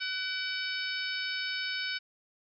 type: harmonic tone with a mistuned harmonic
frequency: 749 Hz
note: F#5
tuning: 21 cents sharp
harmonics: 2 / 3 / 4 / 5 / 6 / 7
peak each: -36 / -38 / -39 / -40 / -41 / -41 dBFS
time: 0-1.99 s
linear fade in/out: 20 ms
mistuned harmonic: 3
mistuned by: +41 cents
effects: none